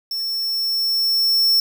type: tone with level ramp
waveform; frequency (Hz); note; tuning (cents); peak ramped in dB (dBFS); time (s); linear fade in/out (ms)
square; 5400; E8; +41; -23 to -13; 0.11-1.6; 2
effects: 8-bit